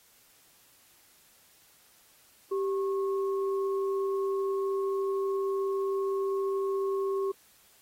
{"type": "tone pair together", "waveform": "sine", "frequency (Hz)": [390.5, 1091.2], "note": ["G4", "C#6"], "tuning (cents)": [-7, -28], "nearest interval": "octave + tritone", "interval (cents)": 1779, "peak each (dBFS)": [-27, -38], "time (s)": [2.51, 7.32], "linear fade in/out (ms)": 10, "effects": ["white hiss -61 dBFS RMS until 7.81 s", "AAC 48 kbps"]}